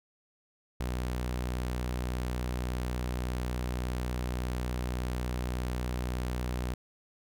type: tone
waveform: sawtooth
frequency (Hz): 61.74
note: B1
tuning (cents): 0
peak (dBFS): -27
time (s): 0.8-6.74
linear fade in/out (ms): 5
effects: none